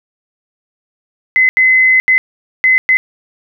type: tone bursts at uneven times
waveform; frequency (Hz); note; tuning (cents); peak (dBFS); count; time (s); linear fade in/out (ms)
sine; 2040; C7; -44; -6; 5; 1.36-1.49 / 1.57-2 / 2.08-2.18 / 2.64-2.78 / 2.89-2.97; 0
effects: none